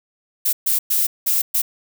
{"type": "noise bursts at uneven times", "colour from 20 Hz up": "violet", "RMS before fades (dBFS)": -18, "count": 5, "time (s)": [[0.45, 0.53], [0.66, 0.79], [0.9, 1.07], [1.26, 1.42], [1.54, 1.62]], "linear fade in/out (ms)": 10, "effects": []}